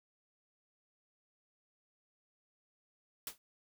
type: noise with exponential decay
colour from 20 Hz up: white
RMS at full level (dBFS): -37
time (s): 3.27-3.38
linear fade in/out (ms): 1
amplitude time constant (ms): 23
effects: none